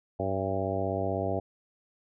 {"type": "harmonic tone with a mistuned harmonic", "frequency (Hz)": 96, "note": "G2", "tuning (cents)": -36, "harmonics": [1, 2, 3, 4, 5, 6, 7, 8], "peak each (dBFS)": [-34, -38, -37, -36, -36, -35, -33, -39], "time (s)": [0.19, 1.4], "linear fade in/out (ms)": 10, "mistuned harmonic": 8, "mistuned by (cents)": 79, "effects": []}